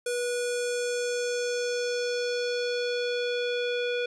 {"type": "tone with low-pass filter sweep", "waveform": "square", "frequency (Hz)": 486.7, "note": "B4", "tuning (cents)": -25, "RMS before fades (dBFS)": -29, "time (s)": [0.06, 4.06], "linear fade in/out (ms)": 5, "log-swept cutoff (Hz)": [9600, 3100], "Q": 2.4, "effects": []}